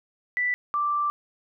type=tone pair in turn; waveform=sine; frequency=1975.5 / 1174.6 Hz; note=B6 / D6; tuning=0 / 0 cents; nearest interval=major sixth; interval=900 cents; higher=first; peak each=-22 dBFS; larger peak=neither; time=0.37-0.54 / 0.74-1.1 s; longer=second; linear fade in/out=0 ms; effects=none